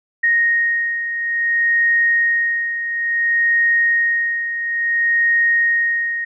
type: beating tone pair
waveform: sine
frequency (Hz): 1864.7 / 1865.28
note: A#6 / A#6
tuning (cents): 0 / +1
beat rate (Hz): 0.58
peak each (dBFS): -22 / -15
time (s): 0.23-6.25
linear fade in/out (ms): 10
effects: none